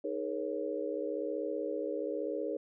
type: tone cluster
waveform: sine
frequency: 311.3 / 415.7 / 476.7 / 552 Hz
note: D#4 / G#4 / A#4 / C#5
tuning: +1 / +2 / +39 / -7 cents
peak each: -39 / -38 / -38 / -38 dBFS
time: 0.04-2.57 s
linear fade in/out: 5 ms
effects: none